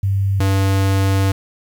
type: tone pair in turn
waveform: sine / square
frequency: 98 / 97.04 Hz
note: G2 / G2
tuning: 0 / -17 cents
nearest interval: unison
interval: 17 cents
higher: first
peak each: -14 dBFS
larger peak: neither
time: 0.03-0.4 / 0.4-1.32 s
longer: second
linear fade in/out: 5 ms
effects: 8-bit